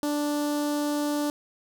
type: tone with notch filter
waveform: sawtooth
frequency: 293.7 Hz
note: D4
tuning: in tune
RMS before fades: -27 dBFS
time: 0.03-1.3 s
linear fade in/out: 0 ms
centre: 2200 Hz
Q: 0.9
effects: none